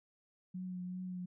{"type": "tone with vibrato", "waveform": "sine", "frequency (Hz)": 182.2, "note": "F#3", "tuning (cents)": -26, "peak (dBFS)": -39, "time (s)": [0.54, 1.26], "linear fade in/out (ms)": 10, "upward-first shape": "triangle", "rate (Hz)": 2.6, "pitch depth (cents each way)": 25, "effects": []}